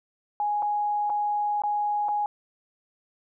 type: tone with dropouts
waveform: sine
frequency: 830.6 Hz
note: G#5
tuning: in tune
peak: -23 dBFS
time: 0.4-2.26 s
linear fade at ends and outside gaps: 1 ms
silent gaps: 0.623-0.627 / 1.097-1.101 / 1.62-1.636 / 2.085-2.089 s
effects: none